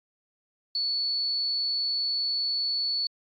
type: tone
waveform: sine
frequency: 4435 Hz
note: C#8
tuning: in tune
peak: -25 dBFS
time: 0.75-3.07 s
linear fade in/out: 2 ms
effects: AAC 64 kbps